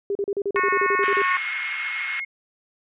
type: tone bursts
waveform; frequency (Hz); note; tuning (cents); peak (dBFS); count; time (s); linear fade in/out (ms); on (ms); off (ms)
sine; 401; G4; +39; -21; 13; 0.1-1.22; 2; 52; 37
type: harmonic tone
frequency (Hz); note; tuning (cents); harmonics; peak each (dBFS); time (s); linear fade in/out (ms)
365.1; F#4; -23; 3 / 4 / 5 / 6 / 7; -22 / -29 / -25 / -27 / -34; 0.56-1.37; 0
type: band-pass noise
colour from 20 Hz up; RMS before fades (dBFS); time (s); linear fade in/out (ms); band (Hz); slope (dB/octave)
white; -32; 1.03-2.2; 0; 1400 to 2400; 24
type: tone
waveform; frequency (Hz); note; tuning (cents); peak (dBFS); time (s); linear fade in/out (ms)
sine; 2158; C#7; -47; -27; 1.29-2.25; 10
effects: resampled to 8000 Hz